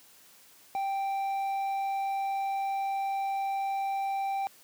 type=tone with low-pass filter; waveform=square; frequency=784 Hz; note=G5; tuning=in tune; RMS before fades=-31 dBFS; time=0.75-4.47 s; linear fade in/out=0 ms; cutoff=1900 Hz; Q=0.51; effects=white hiss -57 dBFS RMS until 4.63 s + high-pass 100 Hz 12 dB/octave